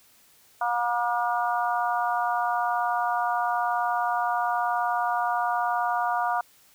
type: harmonic tone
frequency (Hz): 239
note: A#3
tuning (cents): +43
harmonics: 3 / 4 / 5 / 6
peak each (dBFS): -26 / -28 / -30 / -32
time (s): 0.61-6.41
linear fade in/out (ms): 5
effects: white hiss -58 dBFS RMS until 6.74 s